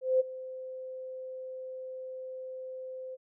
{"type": "tone with ADSR envelope", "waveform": "sine", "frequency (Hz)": 517, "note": "C5", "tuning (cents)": -21, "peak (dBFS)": -20, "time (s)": [0.01, 3.17], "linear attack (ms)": 190, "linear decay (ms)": 19, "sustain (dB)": -18, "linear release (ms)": 32, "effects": []}